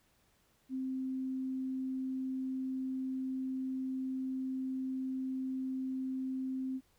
sine tone, 261.6 Hz, C4, in tune, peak -34 dBFS, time 0.69-6.81 s, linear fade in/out 50 ms, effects pink hiss -71 dBFS RMS until 6.98 s

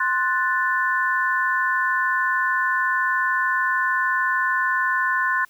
sine chord, F# diminished, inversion second, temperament equal, 1046.5 / 1480 / 1760 Hz, C6 / F#6 / A6, 0 / 0 / 0 cents, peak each -23 dBFS, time 0-5.45 s, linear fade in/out 5 ms, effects white hiss -57 dBFS RMS until 5.49 s

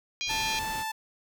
harmonic tone, 810 Hz, G#5, 43 cents flat, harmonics 3 / 4 / 5 / 6 / 7 / 8, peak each -33 / -35 / -37 / -39 / -40 / -41 dBFS, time 0.21-0.59 s, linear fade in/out 0 ms
pink noise, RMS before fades -40 dBFS, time 0.26-0.85 s, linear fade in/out 50 ms
sawtooth tone, 880 Hz, A5, in tune, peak -27 dBFS, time 0.29-0.92 s, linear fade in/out 10 ms
effects none

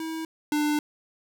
square tone pair in turn, 321.9 / 298.1 Hz, E4 / D4, -41 / +26 cents, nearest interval minor second, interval 133 cents, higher first, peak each -31 / -23 dBFS, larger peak second, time 0-0.25 / 0.52-0.79 s, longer second, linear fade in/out 2 ms, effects none

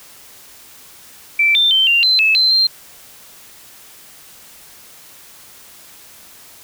sine tone with pitch steps, 2333 / 3573 / 3106 / 2779 / 4074 / 2601 / 4087 / 4166 Hz, D7 / A7 / G7 / F7 / C8 / E7 / C8 / C8, -12 / +26 / -17 / -9 / -47 / -24 / -41 / -8 cents, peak -10 dBFS, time 1.39-2.67 s, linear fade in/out 5 ms, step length 160 ms, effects white hiss -42 dBFS RMS until 6.63 s

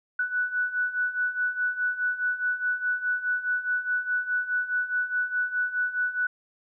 sine beating tone pair, 1480 / 1484.8 Hz, F#6 / F#6, 0 / +6 cents, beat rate 4.8 Hz, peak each -30 / -26 dBFS, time 0.19-6.27 s, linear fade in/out 5 ms, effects none

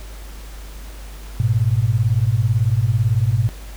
sine beating tone pair, 103.8 / 121.8 Hz, G#2 / B2, 0 / -24 cents, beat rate 18 Hz, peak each -17 dBFS, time 1.4-3.49 s, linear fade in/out 0 ms, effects added 50 Hz sine -32 dBFS peak until 3.76 s + pink hiss -42 dBFS RMS until 3.76 s

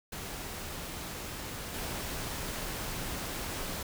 pink noise with level steps, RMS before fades -40 / -37 dBFS, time 0.12-3.83 s, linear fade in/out 5 ms, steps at 1.74 s, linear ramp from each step 5 ms, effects none

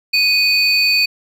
triangle tone pair together, 2489 / 4525 Hz, D#7 / C#8, 0 / +35 cents, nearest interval minor seventh, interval 1035 cents, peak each -13 dBFS, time 0.13-1.06 s, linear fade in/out 10 ms, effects none

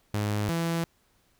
sawtooth tone pair in turn, 104.3 / 166.96 Hz, G#2 / E3, +8 / +22 cents, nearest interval minor sixth, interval 814 cents, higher second, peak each -22 dBFS, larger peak neither, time 0.14-0.49 / 0.49-0.84 s, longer neither, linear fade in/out 0 ms, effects pink hiss -67 dBFS RMS until 1.39 s

